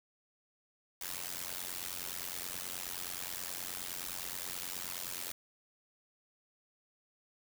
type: noise with amplitude modulation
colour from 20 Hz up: white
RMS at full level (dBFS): -37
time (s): 1.01-5.32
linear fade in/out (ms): 5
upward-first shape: sine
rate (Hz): 89.5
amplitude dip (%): 95
effects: none